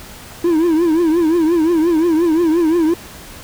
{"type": "tone with vibrato", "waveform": "triangle", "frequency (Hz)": 329.6, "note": "E4", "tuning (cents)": 0, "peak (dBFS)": -9, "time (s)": [0.44, 2.94], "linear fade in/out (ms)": 5, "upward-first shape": "triangle", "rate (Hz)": 5.7, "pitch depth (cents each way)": 140, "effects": ["pink hiss -36 dBFS RMS until 3.43 s"]}